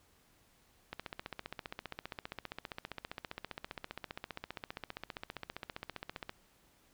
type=click train; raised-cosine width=0.3 ms; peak=-24 dBFS; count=82; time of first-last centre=0.93-6.294 s; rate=15.1 Hz; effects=pink hiss -68 dBFS RMS until 6.93 s